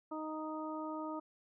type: harmonic tone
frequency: 311.1 Hz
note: D#4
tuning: in tune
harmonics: 1 / 2 / 3 / 4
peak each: -41 / -45 / -45 / -46 dBFS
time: 0.11-1.2 s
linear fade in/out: 10 ms
effects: none